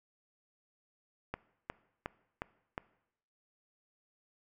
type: click train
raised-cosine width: 0.5 ms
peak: -21 dBFS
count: 5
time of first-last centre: 1.34-2.779 s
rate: 2.78 Hz
effects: noise-tail reverb RT60 0.8 s tail -20 dB re dry